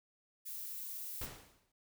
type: noise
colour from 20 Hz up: violet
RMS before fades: -44 dBFS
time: 0.45-1.27 s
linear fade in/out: 20 ms
type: noise with exponential decay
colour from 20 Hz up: pink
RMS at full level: -42 dBFS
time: 1.21-1.72 s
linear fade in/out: 5 ms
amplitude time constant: 110 ms
effects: noise-tail reverb RT60 0.2 s tail -25 dB re dry